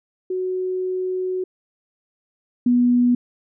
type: tone pair in turn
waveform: sine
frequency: 370 / 244.4 Hz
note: F#4 / B3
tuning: 0 / -18 cents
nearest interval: perfect fifth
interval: 718 cents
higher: first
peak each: -21 / -13 dBFS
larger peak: second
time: 0.3-1.44 / 2.66-3.15 s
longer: first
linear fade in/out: 5 ms
effects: none